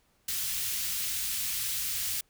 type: band-stop noise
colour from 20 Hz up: white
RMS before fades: -32 dBFS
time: 0.28-2.21 s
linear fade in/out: 5 ms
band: 110 to 2200 Hz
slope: 12 dB/octave
effects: pink hiss -69 dBFS RMS until 2.29 s